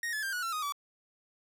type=tone with pitch steps; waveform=45% pulse; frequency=1864.7 / 1719.8 / 1586.2 / 1463 / 1349.4 / 1244.5 / 1147.9 Hz; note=A#6 / A6 / G6 / F#6 / E6 / D#6 / D6; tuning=0 / -40 / +20 / -20 / +40 / 0 / -40 cents; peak=-32 dBFS; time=0.03-0.723 s; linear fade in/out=2 ms; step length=99 ms; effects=none